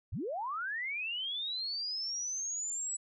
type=linear sweep; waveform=sine; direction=up; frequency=55 to 7902 Hz; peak=-34 dBFS; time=0.12-2.97 s; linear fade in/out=10 ms; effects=none